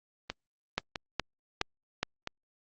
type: two click trains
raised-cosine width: 0.2 ms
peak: -16 / -10 dBFS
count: 4 / 4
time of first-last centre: 0.3-2.274 / 0.78-2.03 s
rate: 1.52 / 2.4 Hz
effects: low-pass 5000 Hz 12 dB/octave + Opus 32 kbps